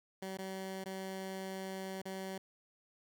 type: tone with dropouts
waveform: 15% pulse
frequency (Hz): 190.7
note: G3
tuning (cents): -47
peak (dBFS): -34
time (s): 0.22-2.38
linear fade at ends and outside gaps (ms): 5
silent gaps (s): 0.373-0.386 / 0.841-0.858 / 2.018-2.054
effects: none